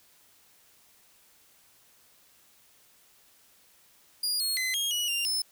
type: tone with pitch steps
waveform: sawtooth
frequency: 4843 / 4275 / 2040 / 3254 / 2921 / 2789 / 5240 Hz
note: D#8 / C8 / C7 / G#7 / F#7 / F7 / E8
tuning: -48 / +36 / -44 / -36 / -23 / -3 / -11 cents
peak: -24 dBFS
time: 4.23-5.42 s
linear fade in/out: 5 ms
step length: 170 ms
effects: white hiss -61 dBFS RMS until 5.51 s